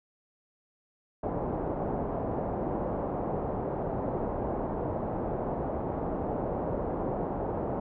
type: low-pass noise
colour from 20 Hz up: white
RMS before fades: -32 dBFS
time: 1.23-7.8 s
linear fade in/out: 5 ms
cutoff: 760 Hz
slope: 24 dB/octave
effects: none